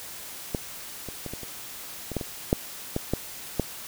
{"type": "clicks", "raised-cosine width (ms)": 2, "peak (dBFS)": [-12, -22, -21, -21, -25, -20, -13, -19, -6, -12, -10, -9], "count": 12, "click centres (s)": [0.548, 1.087, 1.263, 1.336, 1.433, 2.117, 2.167, 2.212, 2.529, 2.964, 3.136, 3.597], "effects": ["white hiss -40 dBFS RMS until 3.87 s"]}